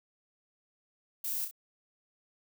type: noise with echo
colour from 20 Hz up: violet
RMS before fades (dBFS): -35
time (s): 1.24-1.45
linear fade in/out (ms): 5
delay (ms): 31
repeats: 2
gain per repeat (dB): -6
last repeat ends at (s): 1.512
effects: none